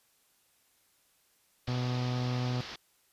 white low-pass noise, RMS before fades -44 dBFS, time 1.67-2.76 s, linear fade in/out 5 ms, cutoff 5300 Hz, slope 48 dB/octave
harmonic tone, 124.4 Hz, B2, 13 cents sharp, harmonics 1 / 2 / 3 / 4 / 5 / 6 / 7 / 8 / 9 / 10, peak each -30 / -37 / -45 / -45 / -48 / -46 / -50 / -54 / -54 / -51 dBFS, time 1.68-2.61 s, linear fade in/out 0 ms
effects white hiss -69 dBFS RMS until 3.12 s + resampled to 32000 Hz

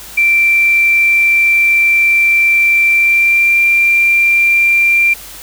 sine tone with pitch glide, 2349 to 2371 Hz, D7 to D7, 0 to +16 cents, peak -7 dBFS, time 0.17-5.14 s, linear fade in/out 10 ms, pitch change +16 cents, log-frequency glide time 2.89-3.59 s, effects added 50 Hz sine -41 dBFS peak until 5.42 s + white hiss -32 dBFS RMS until 5.42 s

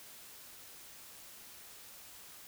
silence, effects white hiss -53 dBFS RMS until 2.47 s

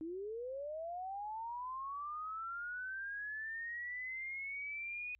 sine linear sweep, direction up, 310 to 2489 Hz, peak -40 dBFS, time 0.01-5.15 s, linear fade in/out 0 ms, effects added 60 Hz sine -70 dBFS peak until 5.19 s

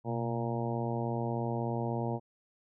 harmonic tone with a mistuned harmonic, 116.54 Hz, A#2, in tune, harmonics 1 / 2 / 3 / 4 / 5 / 6 / 7 / 8, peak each -34 / -37 / -39 / -40 / -41 / -42 / -42 / -43 dBFS, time 0.04-2.2 s, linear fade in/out 50 ms, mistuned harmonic 1, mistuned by +100 cents, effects none

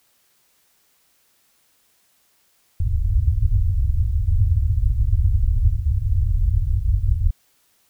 white low-pass noise, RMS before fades -18 dBFS, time 2.8-7.31 s, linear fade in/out 5 ms, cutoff 100 Hz, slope 48 dB/octave, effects white hiss -62 dBFS RMS until 7.89 s

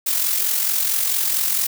blue noise with amplitude modulation, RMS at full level -18 dBFS, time 0.06-1.67 s, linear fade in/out 10 ms, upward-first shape sine, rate 44.5 Hz, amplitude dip 50%, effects none

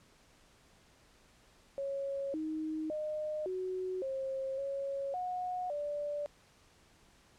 sine tone with pitch steps, 552 / 312.9 / 611 / 371.2 / 534 / 552 / 728 / 585 Hz, C#5 / D#4 / D#5 / F#4 / C5 / C#5 / F#5 / D5, -7 / +10 / -32 / +6 / +35 / -7 / -28 / -7 cents, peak -34 dBFS, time 1.78-6.26 s, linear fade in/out 0 ms, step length 560 ms, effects pink hiss -64 dBFS RMS until 7.38 s + low-pass 9000 Hz 12 dB/octave

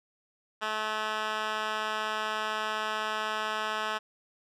10% pulse tone with band-pass filter, 215.8 Hz, A3, 33 cents flat, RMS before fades -32 dBFS, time 0.61-3.99 s, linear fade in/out 20 ms, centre 1900 Hz, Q 1.2, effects none

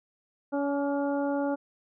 harmonic tone with a mistuned harmonic, 282.7 Hz, C#4, 34 cents sharp, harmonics 1 / 2 / 3 / 4 / 5, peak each -28 / -30 / -35 / -45 / -41 dBFS, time 0.52-1.56 s, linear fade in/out 20 ms, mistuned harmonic 4, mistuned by +28 cents, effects none

